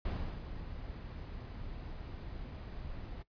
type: noise with ADSR envelope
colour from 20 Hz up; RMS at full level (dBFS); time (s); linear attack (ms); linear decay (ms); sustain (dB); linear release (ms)
brown; -35; 0.05-3.23; 4; 340; -9; 12
effects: noise-tail reverb RT60 0.1 s tail -17 dB re dry + resampled to 11025 Hz